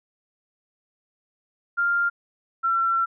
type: tone pair in turn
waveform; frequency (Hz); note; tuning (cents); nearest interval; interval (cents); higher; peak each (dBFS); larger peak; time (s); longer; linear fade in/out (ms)
sine; 1396.9 / 1353.2; F6 / E6; 0 / +45; minor second; 55; first; -19; neither; 1.77-2.1 / 2.63-3.06; second; 20
effects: none